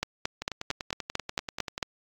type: two click trains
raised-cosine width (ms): 0.2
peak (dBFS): -16 / -10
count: 15 / 9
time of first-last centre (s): 0.42-1.779 / 0.03-1.828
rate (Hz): 10.3 / 4.45
effects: AAC 48 kbps